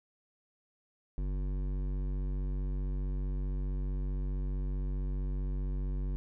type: tone with hard clipping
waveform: triangle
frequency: 47.68 Hz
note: G1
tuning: 47 cents flat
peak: -33 dBFS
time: 1.18-6.16 s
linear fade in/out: 0 ms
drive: 17 dB
effects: none